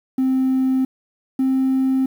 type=tone pair in turn; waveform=triangle; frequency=261.6 / 263.7 Hz; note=C4 / C4; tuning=0 / +14 cents; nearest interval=unison; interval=14 cents; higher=second; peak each=-12 dBFS; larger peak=neither; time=0.18-0.85 / 1.39-2.06 s; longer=neither; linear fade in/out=5 ms; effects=tanh soft clip ceiling -11 dBFS + 8-bit

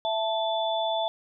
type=tone cluster; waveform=sine; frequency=664 / 880 / 3480 Hz; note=E5 / A5 / A7; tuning=+12 / 0 / -20 cents; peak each=-27 / -29 / -32 dBFS; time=0.05-1.08 s; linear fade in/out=0 ms; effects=none

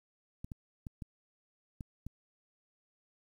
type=clicks; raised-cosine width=5 ms; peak=-29 dBFS; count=6; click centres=0.445 / 0.518 / 0.868 / 1.022 / 1.808 / 2.066 s; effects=10-bit

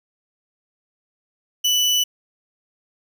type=tone; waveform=30% pulse; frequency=2975 Hz; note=F#7; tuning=9 cents sharp; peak=-13 dBFS; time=1.64-2.04 s; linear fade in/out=10 ms; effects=none

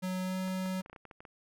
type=tone with pitch glide; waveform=square; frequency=185 to 186.83 Hz; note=F#3 to F#3; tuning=0 to +17 cents; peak=-33 dBFS; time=0.02-0.82 s; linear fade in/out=20 ms; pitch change=+17 cents; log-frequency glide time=0.23-0.38 s
type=clicks; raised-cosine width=0.5 ms; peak=-34 dBFS; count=11; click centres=0.479 / 0.66 / 0.81 / 0.861 / 0.898 / 0.93 / 0.962 / 1.053 / 1.112 / 1.205 / 1.252 s
effects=none

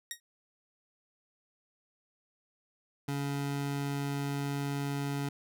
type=tone with exponential decay; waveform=10% pulse; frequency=1877 Hz; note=A#6; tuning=11 cents sharp; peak=-23 dBFS; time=0.11-0.2 s; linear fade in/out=1 ms; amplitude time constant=19 ms
type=tone; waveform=25% pulse; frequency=141.1 Hz; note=C#3; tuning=31 cents sharp; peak=-28 dBFS; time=3.08-5.29 s; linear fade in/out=5 ms
effects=none

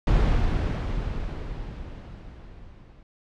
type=noise with level ramp; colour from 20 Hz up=brown; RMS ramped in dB=-19 to -49 dBFS; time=0.07-3.03 s; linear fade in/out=2 ms; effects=low-pass 4000 Hz 12 dB/octave

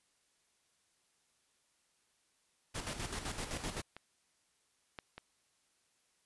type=noise with tremolo; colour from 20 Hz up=pink; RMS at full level=-39 dBFS; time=2.74-3.82 s; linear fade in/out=20 ms; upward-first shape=square; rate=7.8 Hz; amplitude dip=55%
type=clicks; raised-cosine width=0.3 ms; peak=-31 / -27 / -30 dBFS; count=3; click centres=3.966 / 4.988 / 5.18 s
effects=white hiss -75 dBFS RMS until 6.25 s + resampled to 24000 Hz

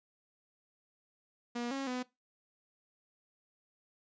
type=tone with pitch steps; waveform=sawtooth; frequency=239.6 / 272.3 / 251 Hz; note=A#3 / C#4 / B3; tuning=+48 / -31 / +28 cents; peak=-31 dBFS; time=1.55-2.03 s; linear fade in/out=10 ms; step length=160 ms; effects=noise-tail reverb RT60 0.2 s tail -19 dB re dry + resampled to 16000 Hz

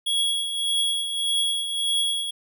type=tone with tremolo; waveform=square; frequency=3331 Hz; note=G#7; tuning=4 cents sharp; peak=-20 dBFS; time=0.06-2.31 s; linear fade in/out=10 ms; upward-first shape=triangle; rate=1.7 Hz; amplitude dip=60%; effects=none

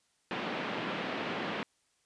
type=band-pass noise; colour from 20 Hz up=pink; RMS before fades=-36 dBFS; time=0.31-1.63 s; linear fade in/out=0 ms; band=170 to 3300 Hz; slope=24 dB/octave; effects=white hiss -73 dBFS RMS until 2.05 s + resampled to 22050 Hz

